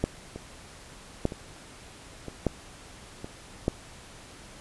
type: two click trains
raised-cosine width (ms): 2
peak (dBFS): -23 / -10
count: 4 / 4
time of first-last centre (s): 0.36-3.245 / 0.04-3.681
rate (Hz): 1.04 / 0.824
effects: pink hiss -48 dBFS RMS until 4.6 s + resampled to 24000 Hz